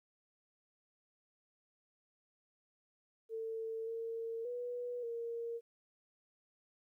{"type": "tone with pitch steps", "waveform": "sine", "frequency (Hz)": [448.3, 456, 487.8, 465.6], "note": ["A4", "A#4", "B4", "A#4"], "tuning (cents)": [32, -38, -21, -2], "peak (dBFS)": -38, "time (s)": [3.29, 5.61], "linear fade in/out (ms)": 50, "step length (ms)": 580, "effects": ["13-bit"]}